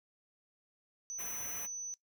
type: tone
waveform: sine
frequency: 6000 Hz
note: F#8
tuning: 23 cents sharp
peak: -38 dBFS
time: 1.1-1.94 s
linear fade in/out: 0 ms
type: band-stop noise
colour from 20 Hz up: white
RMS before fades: -45 dBFS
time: 1.18-1.67 s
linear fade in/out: 20 ms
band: 2800 to 11000 Hz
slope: 24 dB/octave
effects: noise-tail reverb RT60 0.1 s tail -17 dB re dry